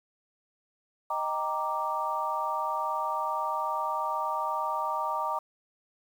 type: chord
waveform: sine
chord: Eb major seventh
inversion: none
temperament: equal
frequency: 622.3 / 784 / 932.3 / 1174.7 Hz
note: Eb5 / G5 / Bb5 / D6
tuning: 0 / 0 / 0 / 0 cents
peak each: -36 / -36 / -31 / -32 dBFS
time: 1.1-5.39 s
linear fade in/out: 5 ms
effects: 9-bit